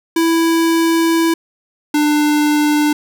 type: tone pair in turn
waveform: square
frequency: 330.2 / 298.1 Hz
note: E4 / D4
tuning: +3 / +26 cents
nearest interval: major second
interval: 177 cents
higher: first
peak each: -12 dBFS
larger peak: neither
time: 0.16-1.34 / 1.94-2.93 s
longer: first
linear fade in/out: 5 ms
effects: none